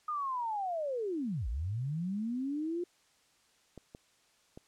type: linear two-way sweep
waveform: sine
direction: down then up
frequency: 1242 to 50 to 357.4 Hz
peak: -32 dBFS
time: 0.08-2.84 s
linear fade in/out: 5 ms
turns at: 1.48 s
type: clicks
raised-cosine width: 2 ms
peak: -33 dBFS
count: 3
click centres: 3.777 / 3.949 / 4.575 s
effects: white hiss -68 dBFS RMS until 4.67 s + low-pass 8000 Hz 12 dB/octave